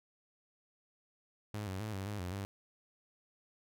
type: tone with pitch steps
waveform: sawtooth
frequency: 105 / 94.5 / 108.1 / 96.6 / 103.7 / 89.7 / 99 Hz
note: G#2 / F#2 / A2 / G2 / G#2 / F2 / G2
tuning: +19 / +37 / -30 / -25 / -2 / +47 / +18 cents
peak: -34 dBFS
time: 1.54-2.45 s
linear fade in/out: 0 ms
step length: 130 ms
effects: none